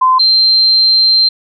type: tone pair in turn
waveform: sine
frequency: 1030 / 4140 Hz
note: C6 / C8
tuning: -28 / -19 cents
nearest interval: 2 octaves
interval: 2409 cents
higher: second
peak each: -6 dBFS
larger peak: neither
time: 0.01-0.19 / 0.19-1.29 s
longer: second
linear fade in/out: 10 ms
effects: none